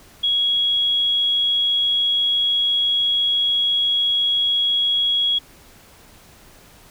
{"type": "tone", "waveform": "sine", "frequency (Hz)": 3322, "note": "G#7", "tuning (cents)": 0, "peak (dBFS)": -16, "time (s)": [0.23, 5.39], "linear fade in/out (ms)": 10, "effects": ["pink hiss -48 dBFS RMS until 6.9 s"]}